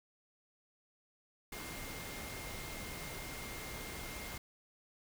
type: tone in noise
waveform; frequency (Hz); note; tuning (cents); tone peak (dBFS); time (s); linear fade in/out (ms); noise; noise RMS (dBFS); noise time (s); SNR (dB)
sine; 2118; C7; +21; -51; 1.52-4.38; 5; pink; -45; 1.52-4.38; -9
effects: none